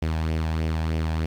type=tone with flanger; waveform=sawtooth; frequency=79.7 Hz; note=D#2; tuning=42 cents sharp; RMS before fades=-25 dBFS; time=0.02-1.26 s; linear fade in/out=5 ms; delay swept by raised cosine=0.35 to 1.24 ms; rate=3.2 Hz; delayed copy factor=+0.5; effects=low-pass 5000 Hz 12 dB/octave + 9-bit